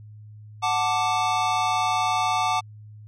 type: chord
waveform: square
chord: D major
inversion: first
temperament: equal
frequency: 740 / 880 / 1174.7 Hz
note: F#5 / A5 / D6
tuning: 0 / 0 / 0 cents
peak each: -26 dBFS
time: 0.62-2.61 s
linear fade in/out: 20 ms
effects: added 106 Hz sine -41 dBFS peak until 3.07 s + low-pass 6000 Hz 12 dB/octave